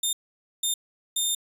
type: tone bursts at uneven times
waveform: 15% pulse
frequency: 3626 Hz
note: A#7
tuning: 49 cents flat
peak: -16 dBFS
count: 3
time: 0.03-0.13 / 0.63-0.74 / 1.16-1.35 s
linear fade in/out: 5 ms
effects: resampled to 32000 Hz